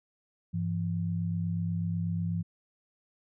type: tone pair together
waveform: sine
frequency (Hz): 100.9 / 169.06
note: G#2 / E3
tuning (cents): -49 / +44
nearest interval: major sixth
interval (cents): 893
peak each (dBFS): -32 / -30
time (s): 0.53-2.43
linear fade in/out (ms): 20
effects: none